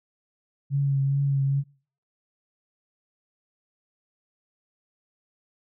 sine tone with vibrato, 138.59 Hz, C#3, in tune, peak -20 dBFS, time 0.7-1.64 s, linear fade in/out 50 ms, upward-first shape triangle, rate 2.4 Hz, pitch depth 29 cents each way, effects noise-tail reverb RT60 0.5 s tail -25 dB re dry

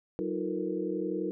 sine tone cluster, 188.2 / 314.6 / 355.5 / 446.5 / 477.6 Hz, F#3 / D#4 / F4 / A4 / A#4, +30 / +19 / +31 / +25 / +42 cents, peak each -38 / -34 / -35 / -37 / -38 dBFS, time 0.19-1.31 s, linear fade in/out 0 ms, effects none

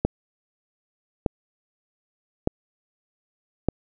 click train, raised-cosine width 2 ms, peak -6 dBFS, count 4, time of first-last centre 0.05-3.686 s, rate 0.825 Hz, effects none

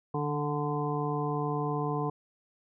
harmonic tone with a mistuned harmonic, 146.83 Hz, D3, in tune, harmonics 1 / 2 / 3 / 5 / 6 / 7, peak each -32 / -36 / -34 / -37 / -41 / -36 dBFS, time 0.14-2.1 s, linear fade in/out 5 ms, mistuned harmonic 1, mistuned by +27 cents, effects none

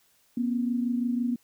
sine tone pair together, 239.9 / 265.9 Hz, A#3 / C4, +50 / +28 cents, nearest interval major second, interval 178 cents, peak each -25 / -32 dBFS, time 0.37-1.36 s, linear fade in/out 5 ms, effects white hiss -65 dBFS RMS until 1.43 s

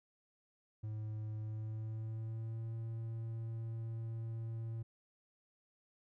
triangle tone with pitch glide, 108 to 113.5 Hz, A2 to A#2, -32 to -46 cents, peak -37 dBFS, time 0.83-4.83 s, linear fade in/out 10 ms, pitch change +86 cents, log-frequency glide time 1.38-2.72 s, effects none

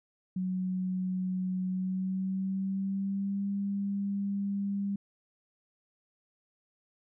sine tone with pitch glide, 185 to 199.43 Hz, F#3 to G3, 0 to +30 cents, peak -29 dBFS, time 0.36-4.96 s, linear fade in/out 5 ms, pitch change +130 cents, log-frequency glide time 1.67-3.48 s, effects none

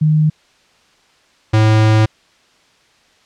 sine / square tone pair in turn, 154.1 / 108.97 Hz, D#3 / A2, -16 / -16 cents, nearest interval tritone, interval 600 cents, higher first, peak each -9 dBFS, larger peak neither, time 0.01-0.3 / 1.53-2.06 s, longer second, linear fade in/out 10 ms, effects white hiss -53 dBFS RMS until 3.25 s + low-pass 5000 Hz 12 dB/octave

